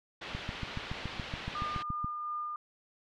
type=low-pass noise; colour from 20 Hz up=white; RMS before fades=-43 dBFS; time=0.21-1.83 s; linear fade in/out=10 ms; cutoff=3600 Hz; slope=24 dB/octave
type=click train; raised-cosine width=5 ms; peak=-24 dBFS; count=13; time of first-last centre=0.35-2.045 s; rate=7.08 Hz
type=tone with tremolo; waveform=sine; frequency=1209 Hz; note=D6; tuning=50 cents sharp; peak=-33 dBFS; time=1.55-2.56 s; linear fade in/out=2 ms; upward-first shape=sine; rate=2.8 Hz; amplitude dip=25%
effects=none